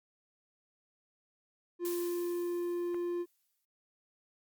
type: tone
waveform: triangle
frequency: 349.2 Hz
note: F4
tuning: in tune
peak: -30 dBFS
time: 1.79-3.26 s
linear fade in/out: 50 ms
type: noise with exponential decay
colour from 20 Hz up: blue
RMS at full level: -41 dBFS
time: 1.85-3.65 s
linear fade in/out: 1 ms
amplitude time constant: 390 ms
type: click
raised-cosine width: 0.5 ms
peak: -33 dBFS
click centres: 2.945 s
effects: Opus 48 kbps